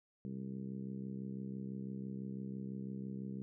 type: harmonic tone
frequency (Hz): 66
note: C2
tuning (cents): +16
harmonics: 2 / 3 / 4 / 5 / 6 / 7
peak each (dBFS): -47 / -42 / -52 / -55 / -55 / -58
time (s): 0.25-3.42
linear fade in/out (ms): 0
effects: none